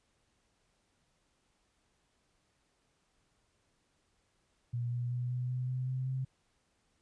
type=tone with pitch steps; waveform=sine; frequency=120 / 121.53 / 123.09 / 124.66 / 126.26 / 127.87 / 129.51 / 131.16 Hz; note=B2 / B2 / B2 / B2 / B2 / C3 / C3 / C3; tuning=-49 / -27 / -5 / +17 / +39 / -39 / -17 / +5 cents; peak=-32 dBFS; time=4.73-6.25 s; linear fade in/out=10 ms; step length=190 ms; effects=pink hiss -75 dBFS RMS until 7.01 s + resampled to 22050 Hz